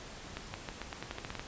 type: accelerating click train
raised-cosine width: 0.3 ms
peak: -22 dBFS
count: 12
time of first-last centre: 0.37-1.395 s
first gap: 170 ms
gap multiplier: 0.87
effects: pink hiss -47 dBFS RMS until 1.47 s + resampled to 16000 Hz